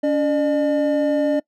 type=tone pair together; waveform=triangle; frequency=284.7 / 602.7 Hz; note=C#4 / D5; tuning=+46 / +45 cents; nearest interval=octave + minor second; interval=1299 cents; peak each=-17 dBFS; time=0.03-1.4 s; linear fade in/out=10 ms; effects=noise-tail reverb RT60 0.1 s tail -23 dB re dry